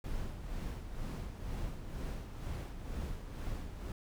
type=noise with tremolo; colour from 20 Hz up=brown; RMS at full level=-38 dBFS; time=0.04-3.92 s; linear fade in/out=2 ms; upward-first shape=sine; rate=2.1 Hz; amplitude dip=55%; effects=none